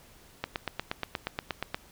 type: click train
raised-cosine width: 0.3 ms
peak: -14 dBFS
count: 12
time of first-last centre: 0.44-1.745 s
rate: 8.43 Hz
effects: pink hiss -56 dBFS RMS until 1.91 s